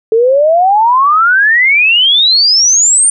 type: exponential sweep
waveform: sine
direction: up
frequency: 435.5 to 9130 Hz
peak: -5 dBFS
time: 0.12-3.1 s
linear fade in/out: 2 ms
effects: none